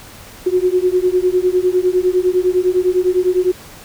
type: beating tone pair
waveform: sine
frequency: 360 / 369.9 Hz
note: F#4 / F#4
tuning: -47 / 0 cents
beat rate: 9.9 Hz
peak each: -15 dBFS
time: 0.46-3.52 s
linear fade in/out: 10 ms
effects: pink hiss -38 dBFS RMS until 3.84 s